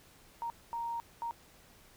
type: tone bursts at uneven times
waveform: sine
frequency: 932.3 Hz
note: A#5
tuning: in tune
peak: -34 dBFS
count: 3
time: 0.42-0.5 / 0.73-1 / 1.22-1.31 s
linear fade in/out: 0 ms
effects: pink hiss -60 dBFS RMS until 1.96 s